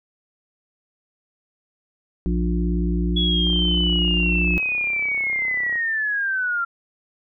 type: harmonic tone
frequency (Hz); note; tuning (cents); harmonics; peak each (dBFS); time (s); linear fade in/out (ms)
58.8; A#1; +16; 1 / 3 / 5 / 6; -21 / -23 / -29 / -31; 2.26-4.58; 0
type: linear sweep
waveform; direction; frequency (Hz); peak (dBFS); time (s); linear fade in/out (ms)
sine; down; 3378 to 1369; -20; 3.16-6.65; 10
type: click train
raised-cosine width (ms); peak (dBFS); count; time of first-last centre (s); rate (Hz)
1; -27; 76; 3.47-5.757; 32.8
effects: none